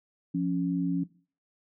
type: tone pair together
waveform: sine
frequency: 174.63 / 277.2 Hz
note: F3 / C#4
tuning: 0 / 0 cents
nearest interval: minor sixth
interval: 800 cents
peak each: -28 dBFS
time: 0.34-1.04 s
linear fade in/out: 10 ms
effects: noise-tail reverb RT60 0.4 s tail -18 dB re dry